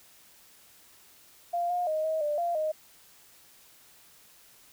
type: tone with pitch steps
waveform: sine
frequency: 695 / 712 / 623 / 634 / 593 / 690 / 621 Hz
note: F5 / F5 / D#5 / D#5 / D5 / F5 / D#5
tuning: -9 / +33 / +2 / +32 / +17 / -21 / -3 cents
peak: -26 dBFS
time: 1.53-2.72 s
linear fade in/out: 10 ms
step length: 170 ms
effects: white hiss -57 dBFS RMS until 4.72 s